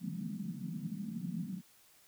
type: band-pass noise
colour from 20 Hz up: white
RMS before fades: -40 dBFS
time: 0-1.62 s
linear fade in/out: 50 ms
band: 160 to 220 Hz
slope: 48 dB/octave
effects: white hiss -64 dBFS RMS until 2.07 s